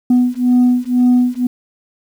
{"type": "beating tone pair", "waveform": "sine", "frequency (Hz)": [246.7, 248.7], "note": ["B3", "B3"], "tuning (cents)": [-2, 12], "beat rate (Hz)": 2, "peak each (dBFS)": -11, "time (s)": [0.1, 1.47], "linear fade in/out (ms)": 5, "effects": ["tanh soft clip ceiling -6 dBFS", "7-bit"]}